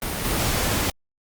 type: noise with level steps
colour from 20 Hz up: pink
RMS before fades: -27 / -23 dBFS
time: 0.02-0.9 s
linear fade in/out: 2 ms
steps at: 0.24 s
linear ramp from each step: 2 ms
effects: Opus 32 kbps

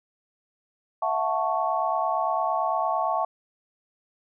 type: chord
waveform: sine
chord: F# minor seventh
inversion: third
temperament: equal with one note detuned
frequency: 659.3 / 728.1 / 880 / 1108.7 Hz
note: E5 / F#5 / A5 / C#6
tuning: 0 / -28 / 0 / 0 cents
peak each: -28 dBFS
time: 1.02-3.25 s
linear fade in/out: 5 ms
effects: none

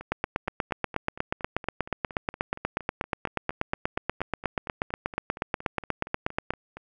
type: two click trains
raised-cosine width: 0.5 ms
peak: -10 / -24 dBFS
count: 54 / 30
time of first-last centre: 0.12-6.506 / 0.01-6.77 s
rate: 8.3 / 4.29 Hz
effects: none

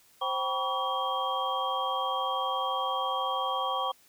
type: tone cluster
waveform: sine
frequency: 526 / 774 / 973 / 1133 / 3217 Hz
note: C5 / G5 / B5 / C#6 / G7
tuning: +9 / -22 / -26 / +37 / +44 cents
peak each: -36 / -33 / -35 / -31 / -36 dBFS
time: 0.21-3.92 s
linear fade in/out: 10 ms
effects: white hiss -61 dBFS RMS until 4.08 s

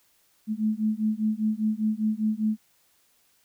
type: beating tone pair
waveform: sine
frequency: 213.6 / 218.6 Hz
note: G#3 / A3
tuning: +49 / -11 cents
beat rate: 5 Hz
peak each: -26 dBFS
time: 0.47-2.58 s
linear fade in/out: 50 ms
effects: white hiss -65 dBFS RMS until 3.44 s

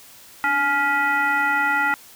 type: tone with frequency modulation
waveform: sine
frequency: 1400 Hz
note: F6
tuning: 4 cents sharp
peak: -17 dBFS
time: 0.44-1.94 s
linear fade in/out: 0 ms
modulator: 554 Hz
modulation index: 1.2
effects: white hiss -46 dBFS RMS until 2.15 s

